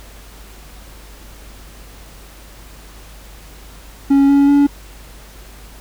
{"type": "tone with pitch steps", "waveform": "triangle", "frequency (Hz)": [277.2, 280.9, 284.7], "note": ["C#4", "C#4", "C#4"], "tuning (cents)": [0, 23, 46], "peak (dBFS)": -6, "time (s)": [4.1, 4.67], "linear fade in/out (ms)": 10, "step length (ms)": 190, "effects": ["added 50 Hz sine -38 dBFS peak until 5.8 s", "pink hiss -42 dBFS RMS until 5.8 s"]}